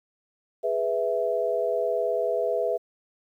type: chord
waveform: sine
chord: E major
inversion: first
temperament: equal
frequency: 415.3 / 493.9 / 659.3 Hz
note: G#4 / B4 / E5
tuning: 0 / 0 / 0 cents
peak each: -29 / -27 / -26 dBFS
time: 0.63-2.78 s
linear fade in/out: 20 ms
effects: 10-bit